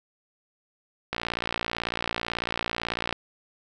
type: click train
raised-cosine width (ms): 0.3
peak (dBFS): -11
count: 117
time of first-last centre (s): 1.13-3.127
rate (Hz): 58.1
effects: none